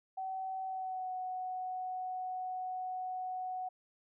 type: tone with pitch glide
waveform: sine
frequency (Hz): 760 to 740.5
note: F#5 to F#5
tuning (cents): +46 to +1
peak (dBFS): -36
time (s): 0.17-3.69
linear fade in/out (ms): 10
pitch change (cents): -45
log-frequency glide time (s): 0.66-1.11
effects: none